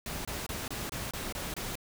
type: noise bursts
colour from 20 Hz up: pink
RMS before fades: -37 dBFS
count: 8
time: 0.06-1.755 s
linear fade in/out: 2 ms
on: 190 ms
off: 25 ms
effects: none